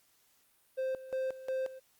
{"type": "tone with tremolo", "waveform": "triangle", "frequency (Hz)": 523.3, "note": "C5", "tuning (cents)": 0, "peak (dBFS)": -29, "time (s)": [0.77, 1.8], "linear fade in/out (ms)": 20, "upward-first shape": "square", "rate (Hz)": 2.8, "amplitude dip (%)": 80, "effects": ["white hiss -69 dBFS RMS until 1.99 s", "Opus 48 kbps"]}